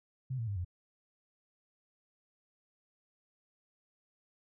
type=tone with pitch steps; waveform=sine; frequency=130 / 114.49 / 100.82 / 88.79 Hz; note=C3 / A#2 / G2 / F2; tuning=-11 / -31 / +49 / +29 cents; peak=-33 dBFS; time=0.3-0.648 s; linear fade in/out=10 ms; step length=87 ms; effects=none